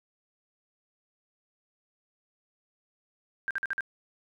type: tone bursts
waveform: sine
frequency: 1590 Hz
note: G6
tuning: 24 cents sharp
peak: -27 dBFS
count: 5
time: 3.48-3.807 s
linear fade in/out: 0 ms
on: 27 ms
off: 48 ms
effects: none